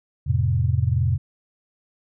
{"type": "chord", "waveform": "sine", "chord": "F major", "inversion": "none", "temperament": "equal", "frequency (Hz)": [87.31, 110, 130.81], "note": ["F2", "A2", "C3"], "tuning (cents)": [0, 0, 0], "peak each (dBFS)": -22, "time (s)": [0.26, 1.18], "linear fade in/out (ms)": 20, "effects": []}